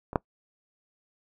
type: clicks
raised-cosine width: 1 ms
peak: -23 / -8 dBFS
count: 2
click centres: 0.131 / 0.158 s
effects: noise-tail reverb RT60 0.1 s tail -23 dB re dry